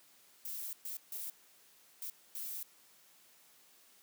violet noise bursts at uneven times, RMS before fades -42 dBFS, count 5, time 0.45-0.73 / 0.85-0.97 / 1.12-1.3 / 2.02-2.1 / 2.35-2.63 s, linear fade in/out 2 ms, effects white hiss -64 dBFS RMS until 4.02 s + high-pass 150 Hz 12 dB/octave

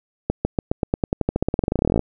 accelerating click train, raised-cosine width 2 ms, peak -5 dBFS, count 29, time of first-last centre 0.3-1.993 s, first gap 150 ms, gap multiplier 0.92, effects none

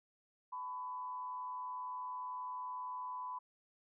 sine tone with frequency modulation, 1001 Hz, B5, 23 cents sharp, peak -40 dBFS, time 0.52-3.39 s, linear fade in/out 10 ms, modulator 131 Hz, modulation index 0.42, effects none

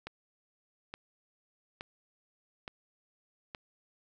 click train, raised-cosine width 0.3 ms, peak -24 dBFS, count 5, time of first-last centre 0.07-3.548 s, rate 1.15 Hz, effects none

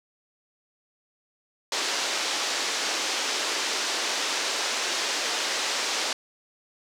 white band-pass noise, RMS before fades -28 dBFS, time 1.72-6.13 s, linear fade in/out 2 ms, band 300 to 6300 Hz, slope 24 dB/octave, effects none

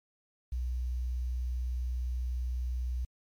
sine tone with quantisation, 61.74 Hz, B1, in tune, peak -30 dBFS, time 0.52-3.05 s, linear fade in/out 5 ms, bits 10, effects MP3 96 kbps

